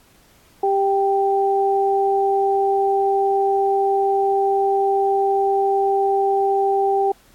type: tone pair together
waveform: sine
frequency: 394.8 / 784 Hz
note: G4 / G5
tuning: +12 / 0 cents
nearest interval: octave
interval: 1188 cents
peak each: -18 dBFS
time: 0.63-7.12 s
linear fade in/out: 5 ms
effects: pink hiss -54 dBFS RMS until 7.34 s + AAC 64 kbps